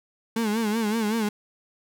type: tone with vibrato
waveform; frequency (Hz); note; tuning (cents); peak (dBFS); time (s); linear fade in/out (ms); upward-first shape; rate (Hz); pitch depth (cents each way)
35% pulse; 218.7; A3; -10; -21; 0.36-1.29; 5; sine; 5.3; 100
effects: none